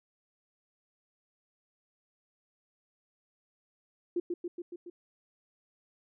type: tone with echo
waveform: sine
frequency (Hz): 349.2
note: F4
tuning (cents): 0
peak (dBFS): -27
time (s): 4.16-4.2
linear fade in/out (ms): 5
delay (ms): 140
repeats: 5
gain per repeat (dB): -3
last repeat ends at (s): 4.9
effects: none